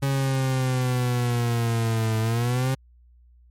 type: exponential two-way sweep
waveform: 40% pulse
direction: down then up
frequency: 138.2 to 110 to 134 Hz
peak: -20 dBFS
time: 0.02-2.75 s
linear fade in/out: 10 ms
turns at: 2.19 s
effects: added 60 Hz sine -51 dBFS peak until 3.5 s + MP3 64 kbps